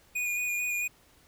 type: tone with vibrato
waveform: square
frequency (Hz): 2451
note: D#7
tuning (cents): -27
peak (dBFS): -29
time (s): 0.15-0.88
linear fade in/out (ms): 10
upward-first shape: square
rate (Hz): 4.5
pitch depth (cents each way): 14
effects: pink hiss -61 dBFS RMS until 1.27 s